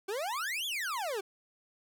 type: exponential two-way sweep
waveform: 40% pulse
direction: up then down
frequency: 370 to 3520 to 370 Hz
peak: -32 dBFS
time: 0.08-1.21 s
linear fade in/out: 10 ms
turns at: 0.66 s
effects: none